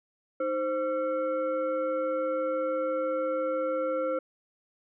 sine tone with frequency modulation, 523 Hz, C5, 1 cent flat, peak -26 dBFS, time 0.4-4.19 s, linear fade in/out 5 ms, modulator 834 Hz, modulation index 0.72, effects none

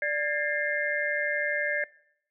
sine tone cluster, 588 / 1630 / 1782 / 2106 Hz, D5 / G#6 / A6 / C7, +2 / -33 / +22 / +11 cents, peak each -31 / -30 / -33 / -32 dBFS, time 0.02-1.84 s, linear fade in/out 2 ms, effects noise-tail reverb RT60 0.7 s tail -21 dB re dry

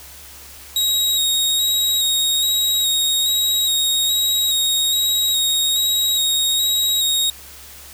sawtooth tone with vibrato, 3786 Hz, A#7, 26 cents sharp, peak -13 dBFS, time 0.76-7.3 s, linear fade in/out 2 ms, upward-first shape square, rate 1.2 Hz, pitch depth 16 cents each way, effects added 69 Hz sine -46 dBFS peak until 7.93 s + white hiss -40 dBFS RMS until 7.93 s

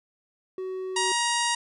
triangle tone, 374.8 Hz, F#4, 22 cents sharp, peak -28 dBFS, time 0.58-1.12 s, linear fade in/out 2 ms
harmonic tone, 946 Hz, A#5, 25 cents sharp, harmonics 1 / 2 / 3 / 4 / 5 / 6 / 7 / 8 / 9 / 10, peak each -27 / -30 / -32 / -33 / -34 / -35 / -35 / -36 / -37 / -37 dBFS, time 0.96-1.55 s, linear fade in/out 5 ms
effects none

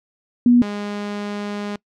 sine / sawtooth tone pair in turn, 242.4 / 205.5 Hz, B3 / G#3, -32 / -18 cents, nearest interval minor third, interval 286 cents, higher first, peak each -9 / -21 dBFS, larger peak first, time 0.46-0.62 / 0.62-1.76 s, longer second, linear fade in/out 2 ms, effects noise-tail reverb RT60 0.1 s tail -24 dB re dry + low-pass 5000 Hz 12 dB/octave

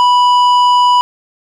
sine tone with tanh clipping, 985 Hz, B5, 5 cents flat, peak -8 dBFS, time 0-1.01 s, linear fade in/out 0 ms, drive 10 dB, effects none

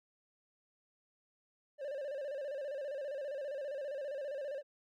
triangle tone with vibrato, 562 Hz, C#5, 24 cents sharp, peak -36 dBFS, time 1.78-4.63 s, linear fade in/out 50 ms, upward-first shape square, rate 15 Hz, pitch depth 86 cents each way, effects none

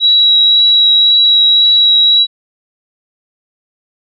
sine tone with vibrato, 3882 Hz, B7, 31 cents flat, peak -5 dBFS, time 0-2.27 s, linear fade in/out 50 ms, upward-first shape triangle, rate 1.9 Hz, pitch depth 10 cents each way, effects none

